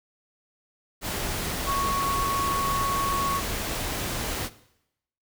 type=tone in noise; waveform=sine; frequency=1108.7 Hz; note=C#6; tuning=in tune; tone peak=-24 dBFS; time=1.65-3.42 s; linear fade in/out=50 ms; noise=pink; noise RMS=-30 dBFS; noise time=1.01-4.5 s; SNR=+3 dB; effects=noise-tail reverb RT60 0.8 s tail -17 dB re dry